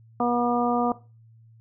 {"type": "harmonic tone", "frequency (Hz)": 241.2, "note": "B3", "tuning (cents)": -41, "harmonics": [1, 2, 3, 4, 5], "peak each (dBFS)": [-25, -28, -25, -30, -30], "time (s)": [0.2, 0.92], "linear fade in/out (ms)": 2, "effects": ["noise-tail reverb RT60 0.3 s tail -17 dB re dry", "added 113 Hz sine -50 dBFS peak until 1.6 s"]}